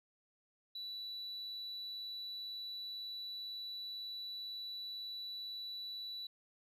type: tone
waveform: sine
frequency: 3951 Hz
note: B7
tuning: in tune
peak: -40 dBFS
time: 0.75-6.27 s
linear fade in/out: 5 ms
effects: tanh soft clip ceiling -40 dBFS